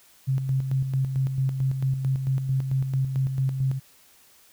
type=tone with tremolo; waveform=sine; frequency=133.2 Hz; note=C3; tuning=31 cents sharp; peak=-20 dBFS; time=0.27-3.8 s; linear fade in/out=20 ms; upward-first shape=square; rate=4.5 Hz; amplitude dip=50%; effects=white hiss -56 dBFS RMS until 4.52 s